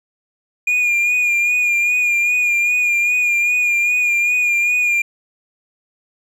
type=tone with vibrato; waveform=triangle; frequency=2430 Hz; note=D#7; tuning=42 cents flat; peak=-12 dBFS; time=0.67-5.02 s; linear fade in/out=5 ms; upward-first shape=sine; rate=2.5 Hz; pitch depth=34 cents each way; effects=none